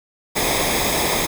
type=noise with comb filter; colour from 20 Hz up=pink; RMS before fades=-20 dBFS; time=0.35-1.27 s; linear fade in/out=20 ms; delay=0.69 ms; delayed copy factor=-0.65; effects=none